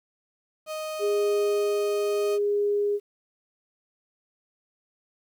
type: tone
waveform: 35% pulse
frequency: 622.3 Hz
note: D#5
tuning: in tune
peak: -29 dBFS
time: 0.66-2.39 s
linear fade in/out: 50 ms
type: tone with tremolo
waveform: sine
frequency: 410 Hz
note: G#4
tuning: 22 cents flat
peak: -21 dBFS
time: 0.99-3 s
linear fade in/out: 50 ms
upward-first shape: sine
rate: 0.76 Hz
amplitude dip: 25%
effects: 10-bit